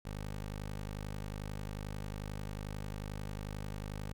15% pulse tone, 51.2 Hz, G#1, 24 cents flat, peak -33 dBFS, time 0.05-4.13 s, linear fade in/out 5 ms, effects none

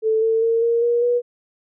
sine tone with pitch steps, 440.1 / 448.6 / 457.2 / 466 / 475 / 484.1 Hz, A4 / A4 / A#4 / A#4 / A#4 / B4, 0 / +34 / -34 / -1 / +33 / -35 cents, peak -15 dBFS, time 0.02-1.22 s, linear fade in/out 50 ms, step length 200 ms, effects none

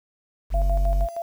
triangle tone, 47.02 Hz, F#1, 29 cents sharp, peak -16 dBFS, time 0.5-1.08 s, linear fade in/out 50 ms
sine tone with tremolo, 679 Hz, F5, 49 cents flat, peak -25 dBFS, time 0.54-1.22 s, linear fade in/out 2 ms, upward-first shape square, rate 6.4 Hz, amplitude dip 65%
effects 8-bit

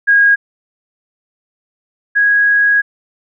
sine tone pair in turn, 1637 / 1654.1 Hz, G#6 / G#6, -25 / -7 cents, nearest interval unison, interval 18 cents, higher second, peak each -6 / -8 dBFS, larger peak first, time 0.07-0.36 / 2.15-2.82 s, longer second, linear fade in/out 20 ms, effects none

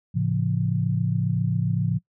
sine chord, A augmented, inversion none, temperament just, 110 / 137.5 / 171.88 Hz, A2 / C#3 / E#3, 0 / -14 / -27 cents, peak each -25 dBFS, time 0.14-1.99 s, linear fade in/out 20 ms, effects noise-tail reverb RT60 0.1 s tail -22 dB re dry

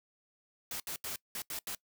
white noise bursts at uneven times, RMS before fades -39 dBFS, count 6, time 0.71-0.8 / 0.87-0.96 / 1.04-1.16 / 1.35-1.42 / 1.5-1.59 / 1.67-1.75 s, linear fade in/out 2 ms, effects noise-tail reverb RT60 0.1 s tail -22 dB re dry

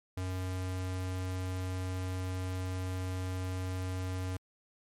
square tone, 92.5 Hz, F#2, in tune, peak -34 dBFS, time 0.17-4.37 s, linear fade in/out 5 ms, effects MP3 64 kbps

